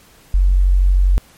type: tone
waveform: sine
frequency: 46.25 Hz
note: F#1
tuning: in tune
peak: -9 dBFS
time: 0.34-1.18 s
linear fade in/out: 0 ms
effects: pink hiss -48 dBFS RMS until 1.37 s + MP3 64 kbps